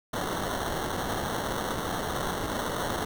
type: noise with sample-and-hold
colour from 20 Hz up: violet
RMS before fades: -31 dBFS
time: 0.13-3.05 s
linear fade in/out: 5 ms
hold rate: 2450 Hz
effects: none